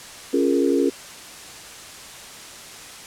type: chord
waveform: sine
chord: Bb minor seventh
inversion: first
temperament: equal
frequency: 277.2 / 349.2 / 415.3 / 466.2 Hz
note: Db4 / F4 / Ab4 / Bb4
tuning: 0 / 0 / 0 / 0 cents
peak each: -20 / -22 / -23 / -24 dBFS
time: 0.33-0.9 s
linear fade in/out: 10 ms
effects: white hiss -39 dBFS RMS until 3.06 s + low-pass 9000 Hz 12 dB/octave